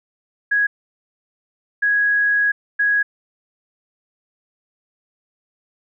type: tone bursts at uneven times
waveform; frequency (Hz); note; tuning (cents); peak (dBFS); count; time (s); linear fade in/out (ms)
sine; 1661.2; G#6; 0; -14; 3; 0.51-0.67 / 1.82-2.52 / 2.79-3.03; 10
effects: none